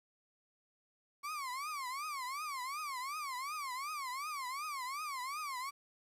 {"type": "tone with vibrato", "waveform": "35% pulse", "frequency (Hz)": 1114, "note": "C#6", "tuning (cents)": 8, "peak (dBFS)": -37, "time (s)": [1.23, 5.71], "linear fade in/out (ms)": 20, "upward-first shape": "triangle", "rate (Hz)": 2.7, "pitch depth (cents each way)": 230, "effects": ["resampled to 32000 Hz", "11-bit"]}